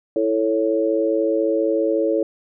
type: chord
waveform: sine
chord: A major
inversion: second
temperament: equal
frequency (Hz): 329.6 / 440 / 554.4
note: E4 / A4 / C#5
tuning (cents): 0 / 0 / 0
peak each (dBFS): -21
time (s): 0.16-2.23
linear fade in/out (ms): 2
effects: none